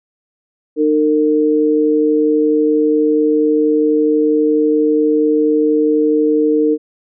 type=tone pair together; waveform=sine; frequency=304.4 / 456.1 Hz; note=D#4 / A#4; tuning=-38 / -38 cents; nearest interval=perfect fifth; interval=700 cents; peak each=-13 dBFS; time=0.76-6.78 s; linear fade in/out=50 ms; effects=none